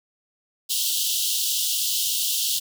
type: high-pass noise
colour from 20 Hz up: pink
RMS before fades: -24 dBFS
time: 0.69-2.6 s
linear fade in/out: 20 ms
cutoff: 2900 Hz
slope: 96 dB/octave
effects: none